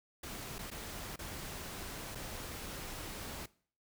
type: noise with dropouts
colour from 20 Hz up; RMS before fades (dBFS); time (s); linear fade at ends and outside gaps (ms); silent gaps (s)
pink; -44; 0.23-3.46; 5; 0.584-0.589 / 0.704-0.713 / 1.16-1.189 / 2.15-2.154
effects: noise-tail reverb RT60 0.5 s tail -21 dB re dry